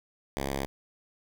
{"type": "tone", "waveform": "5% pulse", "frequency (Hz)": 68.5, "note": "C#2", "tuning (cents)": -20, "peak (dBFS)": -19, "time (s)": [0.37, 0.66], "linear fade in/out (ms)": 0, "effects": []}